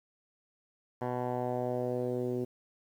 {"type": "tone with low-pass filter sweep", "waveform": "10% pulse", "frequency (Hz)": 124.2, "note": "B2", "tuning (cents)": 10, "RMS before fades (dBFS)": -33, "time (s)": [1.01, 2.45], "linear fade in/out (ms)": 10, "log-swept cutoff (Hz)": [1100, 360], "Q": 2.2, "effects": ["10-bit"]}